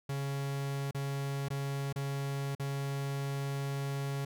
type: tone with dropouts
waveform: 45% pulse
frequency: 138.9 Hz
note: C#3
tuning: 4 cents sharp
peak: -33 dBFS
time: 0.09-4.25 s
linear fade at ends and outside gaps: 5 ms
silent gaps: 0.911-0.946 / 1.485-1.503 / 1.927-1.959 / 2.551-2.596 s
effects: none